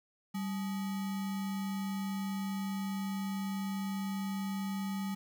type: tone with sample-and-hold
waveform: sine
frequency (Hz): 195.2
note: G3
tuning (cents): -7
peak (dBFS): -33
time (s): 0.34-5.15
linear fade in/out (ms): 10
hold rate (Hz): 1050
effects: none